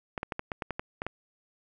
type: clicks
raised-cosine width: 0.5 ms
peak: -17 dBFS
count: 10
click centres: 0.178 / 0.231 / 0.322 / 0.394 / 0.518 / 0.622 / 0.707 / 0.795 / 1.019 / 1.066 s
effects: none